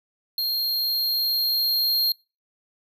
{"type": "tone with level ramp", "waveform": "square", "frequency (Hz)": 4221, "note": "C8", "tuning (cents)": 14, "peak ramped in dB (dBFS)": [-23, -19], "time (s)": [0.38, 2.12], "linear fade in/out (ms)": 2, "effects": ["noise-tail reverb RT60 0.3 s tail -25 dB re dry"]}